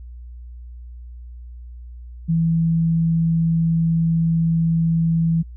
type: tone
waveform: sine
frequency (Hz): 164.81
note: E3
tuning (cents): 0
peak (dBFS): -15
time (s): 2.28-5.43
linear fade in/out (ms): 20
effects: added 60 Hz sine -34 dBFS peak until 5.56 s